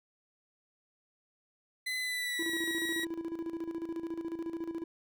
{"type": "tone with pitch glide", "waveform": "30% pulse", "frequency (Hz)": [2019, 1913.4], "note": ["B6", "A#6"], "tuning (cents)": [38, 45], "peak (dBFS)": -30, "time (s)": [1.86, 3.05], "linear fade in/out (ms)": 10, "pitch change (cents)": -93, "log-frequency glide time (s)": [1.99, 2.58]}
{"type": "tone with tremolo", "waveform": "triangle", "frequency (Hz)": 331.7, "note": "E4", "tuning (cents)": 11, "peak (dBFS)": -31, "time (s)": [2.39, 4.84], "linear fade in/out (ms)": 5, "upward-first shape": "square", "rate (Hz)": 14, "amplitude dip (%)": 65}
{"effects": []}